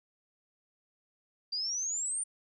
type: exponential sweep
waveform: sine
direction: up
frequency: 4699 to 9220 Hz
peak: -31 dBFS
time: 1.52-2.24 s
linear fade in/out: 10 ms
effects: none